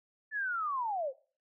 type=linear sweep; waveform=sine; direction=down; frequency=1760 to 493.9 Hz; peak=-31 dBFS; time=0.31-1.13 s; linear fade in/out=50 ms; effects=noise-tail reverb RT60 0.4 s tail -20 dB re dry